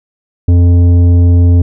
sine tone with tanh clipping, 87.31 Hz, F2, in tune, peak -5 dBFS, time 0.48-1.62 s, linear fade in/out 5 ms, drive 10 dB, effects none

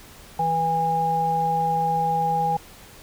harmonic tone, 163.3 Hz, E3, 16 cents flat, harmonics 1 / 3 / 5, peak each -29 / -31 / -20 dBFS, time 0.39-2.57 s, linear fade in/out 5 ms, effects pink hiss -46 dBFS RMS until 3.02 s

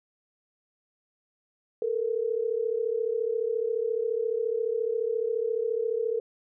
sine tone pair together, 440 / 474.4 Hz, A4 / A#4, 0 / +30 cents, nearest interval minor second, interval 130 cents, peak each -28 dBFS, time 1.82-6.2 s, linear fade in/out 2 ms, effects none

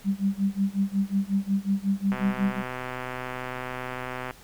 sine tone with tremolo, 197 Hz, G3, 9 cents sharp, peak -19 dBFS, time 0.04-2.63 s, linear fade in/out 50 ms, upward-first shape sine, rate 5.5 Hz, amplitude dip 95%
click train, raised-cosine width 0.5 ms, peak -18 dBFS, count 279, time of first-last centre 2.12-4.309 s, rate 127 Hz
effects pink hiss -51 dBFS RMS until 4.43 s

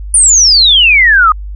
sine exponential sweep, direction down, 9540 to 1211 Hz, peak -3 dBFS, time 0.14-1.32 s, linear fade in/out 2 ms, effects added 50 Hz sine -20 dBFS peak until 1.55 s

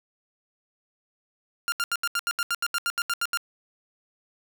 sawtooth tone bursts, 1396.9 Hz, F6, in tune, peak -20 dBFS, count 15, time 1.68-3.373 s, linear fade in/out 0 ms, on 41 ms, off 77 ms, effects none

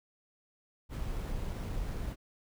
brown noise with sample-and-hold, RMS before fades -36 dBFS, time 0.89-2.16 s, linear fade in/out 50 ms, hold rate 11025 Hz, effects none

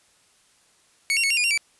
sawtooth tone with pitch steps, 2221 / 2753 / 2207 / 2767 / 2440 / 2762 / 2314 Hz, C#7 / F7 / C#7 / F7 / D#7 / F7 / D7, +3 / -25 / -8 / -17 / -34 / -20 / -26 cents, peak -16 dBFS, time 1.1-1.576 s, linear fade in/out 0 ms, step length 68 ms, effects white hiss -60 dBFS RMS until 1.79 s + resampled to 24000 Hz

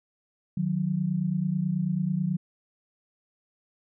sine tone pair together, 154.3 / 183.5 Hz, D#3 / F#3, -14 / -14 cents, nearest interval minor third, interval 300 cents, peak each -28 / -26 dBFS, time 0.57-2.37 s, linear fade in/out 5 ms, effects none

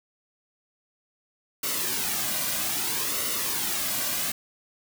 white noise with flanger, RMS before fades -28 dBFS, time 1.63-4.32 s, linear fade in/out 5 ms, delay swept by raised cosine 1.2 to 2.3 ms, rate 0.62 Hz, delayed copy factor -0.6, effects none

